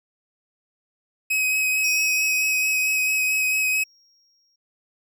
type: tone with vibrato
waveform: 45% pulse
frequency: 2538 Hz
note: D#7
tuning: 34 cents sharp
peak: -19 dBFS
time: 1.3-3.84 s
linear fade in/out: 10 ms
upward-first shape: sine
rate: 4.5 Hz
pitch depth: 14 cents each way
type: tone with exponential decay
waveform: triangle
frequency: 5588 Hz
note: F8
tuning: in tune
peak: -23 dBFS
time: 1.84-4.56 s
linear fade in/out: 5 ms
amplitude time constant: 590 ms
effects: none